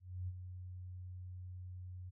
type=tone with ADSR envelope; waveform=sine; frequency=91 Hz; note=F#2; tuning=28 cents flat; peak=-37 dBFS; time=0-2.11 s; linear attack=280 ms; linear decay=41 ms; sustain=-8 dB; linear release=24 ms; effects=none